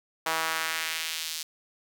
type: tone with high-pass filter sweep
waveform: sawtooth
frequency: 161.4 Hz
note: E3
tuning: 36 cents flat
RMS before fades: -31 dBFS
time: 0.26-1.43 s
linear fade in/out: 5 ms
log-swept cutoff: 890 to 4500 Hz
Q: 1.2
effects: none